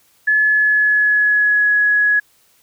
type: tone with pitch glide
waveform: sine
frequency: 1714 to 1679.7 Hz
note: A6 to G#6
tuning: -46 to +19 cents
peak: -11 dBFS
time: 0.27-2.2 s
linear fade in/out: 10 ms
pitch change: -35 cents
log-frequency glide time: 0.4-1.72 s
effects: white hiss -56 dBFS RMS until 2.62 s